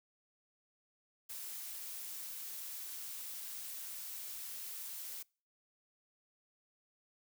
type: noise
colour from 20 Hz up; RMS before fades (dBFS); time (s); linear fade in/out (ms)
blue; -45; 1.29-5.23; 10
effects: noise-tail reverb RT60 0.4 s tail -26 dB re dry